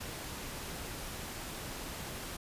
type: noise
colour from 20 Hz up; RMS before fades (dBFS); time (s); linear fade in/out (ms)
pink; -42; 0-2.37; 10
effects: resampled to 32000 Hz